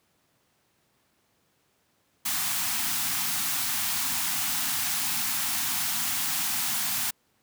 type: band-stop noise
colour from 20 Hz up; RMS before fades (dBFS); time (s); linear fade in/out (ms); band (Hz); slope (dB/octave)
white; -28; 2.25-7.11; 10; 300 to 690; 96
effects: pink hiss -69 dBFS RMS until 7.42 s + high-pass 100 Hz 12 dB/octave